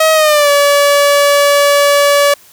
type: tone with pitch glide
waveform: sawtooth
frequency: 635 to 572.3 Hz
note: D#5 to D5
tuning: +35 to -45 cents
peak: -3 dBFS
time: 0-2.34 s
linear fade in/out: 5 ms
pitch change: -180 cents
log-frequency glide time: 0.13-0.5 s
effects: white hiss -43 dBFS RMS until 2.52 s